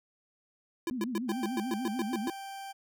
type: tone bursts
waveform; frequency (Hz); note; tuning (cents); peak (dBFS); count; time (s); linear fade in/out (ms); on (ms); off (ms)
square; 337.7; E4; +42; -30; 11; 0.87-2.3; 2; 30; 110
type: tone with vibrato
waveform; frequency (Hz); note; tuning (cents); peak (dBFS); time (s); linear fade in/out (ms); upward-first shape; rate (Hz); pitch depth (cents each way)
sine; 231.1; A#3; -15; -32; 0.91-2.28; 0; sine; 6.8; 210
type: tone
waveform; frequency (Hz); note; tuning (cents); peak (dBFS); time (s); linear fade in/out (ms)
40% pulse; 784; G5; 0; -39; 1.28-2.73; 20
effects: none